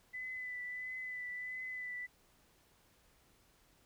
sine tone with vibrato, 2001 Hz, B6, 22 cents sharp, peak -40 dBFS, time 0.13-2.07 s, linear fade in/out 20 ms, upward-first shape triangle, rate 1.5 Hz, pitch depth 26 cents each way, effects pink hiss -69 dBFS RMS until 3.85 s

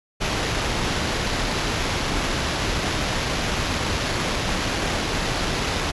pink noise with sample-and-hold, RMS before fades -24 dBFS, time 0.2-5.92 s, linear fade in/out 20 ms, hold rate 8820 Hz, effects resampled to 24000 Hz

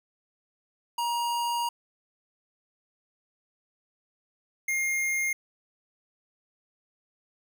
square tone pair in turn, 947 / 2126 Hz, A#5 / C7, +27 / +27 cents, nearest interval octave + major second, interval 1400 cents, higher second, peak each -27 / -26 dBFS, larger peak second, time 0.98-1.69 / 4.68-5.33 s, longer first, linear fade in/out 5 ms, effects none

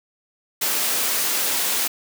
white high-pass noise, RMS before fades -22 dBFS, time 0.61-1.88 s, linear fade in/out 10 ms, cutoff 250 Hz, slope 12 dB/octave, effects none

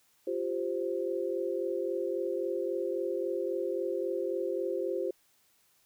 sine chord, F suspended second, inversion none, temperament just, 349.2 / 392.9 / 523.8 Hz, F4 / G4 / C5, 0 / +4 / +2 cents, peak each -34 dBFS, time 0.27-5.11 s, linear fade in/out 5 ms, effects white hiss -68 dBFS RMS until 5.85 s

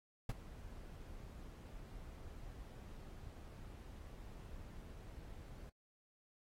brown noise with ADSR envelope, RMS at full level -34 dBFS, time 0.29-5.7 s, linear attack 5 ms, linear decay 29 ms, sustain -18 dB, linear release 11 ms, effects AAC 48 kbps

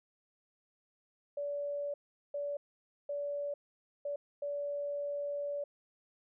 sine tone bursts at uneven times, 575 Hz, D5, 37 cents flat, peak -34 dBFS, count 5, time 1.37-1.94 / 2.34-2.57 / 3.09-3.54 / 4.05-4.16 / 4.42-5.64 s, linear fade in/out 5 ms, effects none

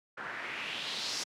white noise with low-pass filter sweep, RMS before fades -38 dBFS, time 0.17-1.24 s, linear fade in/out 10 ms, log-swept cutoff 1400 to 5800 Hz, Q 2.7, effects high-pass 150 Hz 12 dB/octave

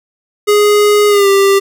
square tone with pitch glide, 415.3 to 394.3 Hz, G#4 to G4, 0 to +10 cents, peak -7 dBFS, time 0.47-1.6 s, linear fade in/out 20 ms, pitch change -90 cents, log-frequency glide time 1.08-1.28 s, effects none

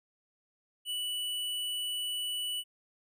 square tone, 2960 Hz, F#7, in tune, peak -33 dBFS, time 0.85-2.64 s, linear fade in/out 50 ms, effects none

